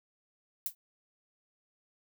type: noise with exponential decay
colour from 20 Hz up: violet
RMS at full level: -29 dBFS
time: 0.66-0.75 s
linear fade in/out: 1 ms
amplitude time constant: 18 ms
effects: none